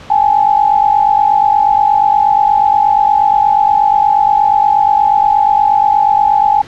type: tone pair together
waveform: sine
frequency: 809.6 / 858 Hz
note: G#5 / A5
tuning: -44 / -44 cents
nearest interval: minor second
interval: 100 cents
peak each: -10 dBFS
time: 0.1-6.62 s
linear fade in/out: 5 ms
effects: pink hiss -34 dBFS RMS until 6.67 s + low-pass 4000 Hz 12 dB/octave